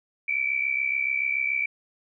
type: tone pair together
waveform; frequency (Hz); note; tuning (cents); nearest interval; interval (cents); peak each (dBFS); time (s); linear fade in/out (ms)
sine; 2282 / 2349; C#7 / D7; +50 / 0; minor second; 50; -26 / -26; 0.28-1.66; 5
effects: none